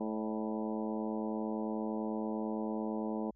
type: harmonic tone with a mistuned harmonic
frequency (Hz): 108.9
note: A2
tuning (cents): -17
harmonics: 2 / 3 / 4 / 5 / 6 / 7 / 8 / 9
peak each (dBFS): -36 / -40 / -42 / -44 / -46 / -47 / -48 / -49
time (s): 0-3.31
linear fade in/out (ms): 10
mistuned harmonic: 6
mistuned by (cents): -46
effects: added 55 Hz sine -64 dBFS peak until 3.35 s